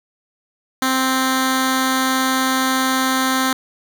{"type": "tone with notch filter", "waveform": "10% pulse", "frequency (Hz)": 261.6, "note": "C4", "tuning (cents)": 0, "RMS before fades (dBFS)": -18, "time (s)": [0.82, 3.53], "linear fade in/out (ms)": 2, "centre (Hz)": 600, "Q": 1.1, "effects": []}